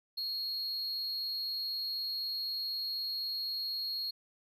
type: tone with amplitude modulation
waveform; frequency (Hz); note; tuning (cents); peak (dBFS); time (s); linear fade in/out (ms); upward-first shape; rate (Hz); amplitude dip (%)
triangle; 4284; C8; +40; -31; 0.17-4.11; 10; sine; 277; 35
effects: none